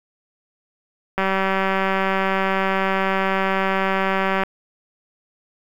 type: click train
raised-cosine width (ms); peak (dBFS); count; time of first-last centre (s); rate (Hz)
0.5; -6; 626; 1.18-4.435; 192
effects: 7-bit